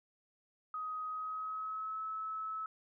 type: tone with pitch glide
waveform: sine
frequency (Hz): 1257 to 1298.3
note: D#6 to E6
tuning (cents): +17 to -27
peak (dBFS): -37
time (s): 0.74-2.66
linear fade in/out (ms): 2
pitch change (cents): +56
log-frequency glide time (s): 1.07-2.02
effects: none